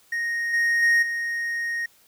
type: tone with level steps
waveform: triangle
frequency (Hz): 1864.7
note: A#6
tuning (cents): 0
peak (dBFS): -22 / -17 / -14 / -23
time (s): 0.12-1.86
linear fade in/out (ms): 5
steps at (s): 0.53 / 0.82 / 1.02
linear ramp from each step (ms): 10
effects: white hiss -58 dBFS RMS until 2.07 s